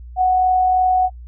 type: tone with amplitude modulation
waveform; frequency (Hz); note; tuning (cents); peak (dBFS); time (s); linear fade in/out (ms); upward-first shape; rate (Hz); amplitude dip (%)
sine; 740; F#5; 0; -11; 0.16-1.1; 50; sine; 43; 25
effects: noise-tail reverb RT60 0.1 s tail -25 dB re dry + added 60 Hz sine -33 dBFS peak until 1.27 s